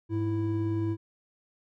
triangle tone pair together, 103.82 / 329.6 Hz, G#2 / E4, 0 / 0 cents, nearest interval octave + minor sixth, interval 2000 cents, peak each -27 dBFS, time 0.09-0.97 s, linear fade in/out 50 ms, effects none

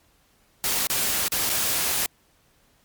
white noise with dropouts, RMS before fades -24 dBFS, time 0.64-2.06 s, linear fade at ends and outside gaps 0 ms, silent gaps 0.87-0.9 / 1.281-1.32 / 1.494-1.499 s, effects pink hiss -62 dBFS RMS until 2.84 s + MP3 96 kbps

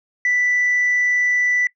sine tone, 1977 Hz, B6, 1 cent sharp, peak -14 dBFS, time 0.25-1.67 s, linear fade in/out 2 ms, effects noise-tail reverb RT60 0.1 s tail -21 dB re dry + tanh soft clip ceiling -12 dBFS

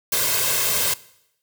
white noise with comb filter, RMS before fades -21 dBFS, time 0.12-0.94 s, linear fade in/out 5 ms, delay 1.9 ms, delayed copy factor +0.65, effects noise-tail reverb RT60 0.8 s tail -20 dB re dry + high-pass 80 Hz 12 dB/octave

